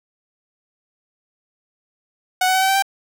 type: tone with pitch steps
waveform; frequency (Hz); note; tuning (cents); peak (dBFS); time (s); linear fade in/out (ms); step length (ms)
sawtooth; 740 / 748.6 / 757.3 / 766.1 / 775 / 784; F#5 / F#5 / F#5 / G5 / G5 / G5; 0 / +20 / +40 / -40 / -20 / 0; -11; 2.41-2.824; 5; 69
effects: none